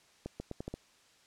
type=accelerating click train; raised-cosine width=2 ms; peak=-25 dBFS; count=6; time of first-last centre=0.26-0.74 s; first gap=140 ms; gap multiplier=0.81; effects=white hiss -64 dBFS RMS until 1.26 s + low-pass 7000 Hz 12 dB/octave

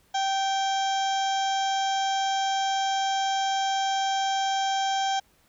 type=harmonic tone with a mistuned harmonic; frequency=778 Hz; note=G5; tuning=13 cents flat; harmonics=1 / 2 / 3 / 4 / 5 / 6 / 7 / 8 / 9; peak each=-24 / -35 / -42 / -33 / -42 / -48 / -40 / -40 / -44 dBFS; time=0.14-5.2 s; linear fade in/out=10 ms; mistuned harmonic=4; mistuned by=+46 cents; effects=pink hiss -63 dBFS RMS until 5.48 s

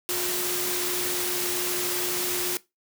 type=tone in noise; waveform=sine; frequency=358.1 Hz; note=F4; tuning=43 cents sharp; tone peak=-32 dBFS; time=0.09-2.57 s; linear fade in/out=0 ms; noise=white; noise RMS=-28 dBFS; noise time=0.09-2.57 s; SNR=-7 dB; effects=noise-tail reverb RT60 0.2 s tail -19 dB re dry + high-pass 100 Hz 12 dB/octave

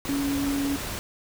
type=tone in noise; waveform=sine; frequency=280 Hz; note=C#4; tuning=18 cents sharp; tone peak=-24 dBFS; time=0.09-0.76 s; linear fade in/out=0 ms; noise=pink; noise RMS=-33 dBFS; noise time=0.05-0.99 s; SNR=+6 dB; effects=none

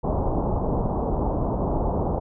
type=low-pass noise; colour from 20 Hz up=pink; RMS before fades=-24 dBFS; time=0.03-2.2 s; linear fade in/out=20 ms; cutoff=1000 Hz; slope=48 dB/octave; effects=none

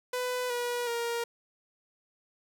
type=tone with pitch steps; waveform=sawtooth; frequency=499.1 / 484.1 / 469.5 Hz; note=B4 / B4 / A#4; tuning=+18 / -35 / +12 cents; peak=-26 dBFS; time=0.13-1.24 s; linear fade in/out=5 ms; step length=370 ms; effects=none

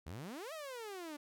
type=exponential two-way sweep; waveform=sawtooth; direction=up then down; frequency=69.9 to 660 to 285.9 Hz; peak=-40 dBFS; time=0.06-1.17 s; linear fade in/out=10 ms; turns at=0.53 s; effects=none

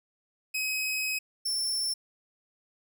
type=tone pair in turn; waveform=sawtooth; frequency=2538 / 5388 Hz; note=D#7 / E8; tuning=+34 / +37 cents; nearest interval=octave + minor second; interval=1303 cents; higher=second; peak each=-25 dBFS; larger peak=neither; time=0.54-1.19 / 1.45-1.94 s; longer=first; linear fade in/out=10 ms; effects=none

